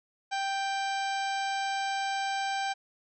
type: harmonic tone with a mistuned harmonic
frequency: 784 Hz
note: G5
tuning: in tune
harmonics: 1 / 2 / 3 / 4 / 5 / 6 / 7 / 8 / 10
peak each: -30 / -36 / -40 / -42 / -44 / -46 / -47 / -48 / -50 dBFS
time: 0.31-2.74 s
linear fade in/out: 20 ms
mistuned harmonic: 3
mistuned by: +16 cents
effects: none